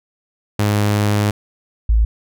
sawtooth / sine tone pair in turn, 103.83 / 55 Hz, G#2 / A1, 0 / 0 cents, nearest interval major seventh, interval 1100 cents, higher first, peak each -10 dBFS, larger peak neither, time 0.59-1.31 / 1.89-2.05 s, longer first, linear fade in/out 5 ms, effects none

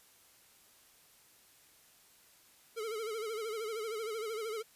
square tone with vibrato, 440 Hz, A4, in tune, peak -37 dBFS, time 2.76-4.63 s, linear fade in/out 20 ms, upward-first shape sine, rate 13 Hz, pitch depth 88 cents each way, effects white hiss -63 dBFS RMS until 4.75 s + resampled to 32000 Hz

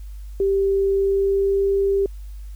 sine tone with pitch glide, 392 to 394.5 Hz, G4 to G4, 0 to +11 cents, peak -16 dBFS, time 0.4-2.06 s, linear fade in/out 2 ms, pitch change +11 cents, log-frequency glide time 0.91-1.66 s, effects added 50 Hz sine -32 dBFS peak until 2.55 s + white hiss -57 dBFS RMS until 2.55 s

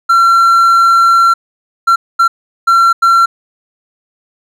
triangle tone bursts at uneven times, 1361 Hz, F6, 45 cents flat, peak -3 dBFS, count 5, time 0.09-1.34 / 1.87-1.96 / 2.19-2.28 / 2.67-2.93 / 3.02-3.26 s, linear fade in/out 10 ms, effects none

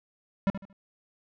square tone with echo, 196 Hz, G3, in tune, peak -22 dBFS, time 0.47-0.5 s, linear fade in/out 0 ms, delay 76 ms, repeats 3, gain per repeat -11 dB, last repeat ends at 0.728 s, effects low-pass 2000 Hz 12 dB/octave

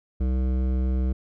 triangle tone with hard clipping, 64 Hz, C2, 38 cents flat, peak -23 dBFS, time 0.2-1.13 s, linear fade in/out 10 ms, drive 17 dB, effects none

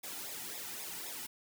white noise with flanger, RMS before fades -43 dBFS, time 0.03-1.27 s, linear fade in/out 10 ms, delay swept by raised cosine 0.67 to 1.87 ms, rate 3.8 Hz, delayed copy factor -0.75, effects none

